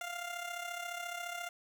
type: tone with amplitude modulation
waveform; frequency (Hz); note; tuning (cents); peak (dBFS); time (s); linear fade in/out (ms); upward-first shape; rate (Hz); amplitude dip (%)
15% pulse; 698.5; F5; 0; -30; 0.01-1.49; 2; sine; 34.4; 60
effects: none